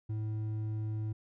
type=tone with hard clipping; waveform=sine; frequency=108.3 Hz; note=A2; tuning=27 cents flat; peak=-34 dBFS; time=0.09-1.13 s; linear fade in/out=10 ms; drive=5 dB; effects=none